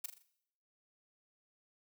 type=noise with echo; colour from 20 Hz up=blue; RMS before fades=-38 dBFS; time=0.04-0.06 s; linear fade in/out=5 ms; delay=41 ms; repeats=4; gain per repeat=-7 dB; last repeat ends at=0.224 s; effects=noise-tail reverb RT60 0.7 s tail -17 dB re dry